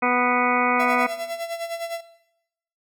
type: harmonic tone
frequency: 246.9 Hz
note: B3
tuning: in tune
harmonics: 1 / 2 / 3 / 4 / 5 / 6 / 8 / 9 / 10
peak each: -26 / -26 / -25 / -26 / -25 / -30 / -30 / -28 / -29 dBFS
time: 0.02-1.07 s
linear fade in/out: 10 ms
type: tone with tremolo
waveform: 45% pulse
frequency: 673 Hz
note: E5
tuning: 36 cents sharp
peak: -26 dBFS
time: 0.79-2.01 s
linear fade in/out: 10 ms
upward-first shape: sine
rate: 9.8 Hz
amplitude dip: 75%
effects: noise-tail reverb RT60 0.9 s tail -17 dB re dry